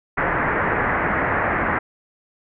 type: low-pass noise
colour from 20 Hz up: white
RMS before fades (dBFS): -21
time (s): 0.17-1.79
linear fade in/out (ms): 10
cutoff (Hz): 2000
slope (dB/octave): 48
effects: none